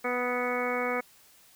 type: harmonic tone with a mistuned harmonic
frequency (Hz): 246.7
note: B3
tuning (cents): -2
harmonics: 1 / 2 / 3 / 4 / 5 / 6 / 7 / 8 / 9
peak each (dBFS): -36 / -31 / -36 / -39 / -35 / -40 / -41 / -42 / -34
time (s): 0.04-1.01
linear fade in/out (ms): 10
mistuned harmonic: 5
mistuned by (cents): +18
effects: white hiss -58 dBFS RMS until 1.55 s